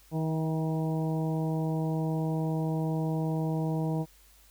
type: harmonic tone with a mistuned harmonic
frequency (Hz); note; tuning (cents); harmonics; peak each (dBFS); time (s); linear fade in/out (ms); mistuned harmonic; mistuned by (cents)
158.9; D#3; +37; 1 / 2 / 3 / 4 / 5 / 6; -28 / -34 / -38 / -40 / -42 / -44; 0.11-4.06; 50; 4; +19
effects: added 50 Hz sine -59 dBFS peak until 4.5 s + white hiss -60 dBFS RMS until 4.5 s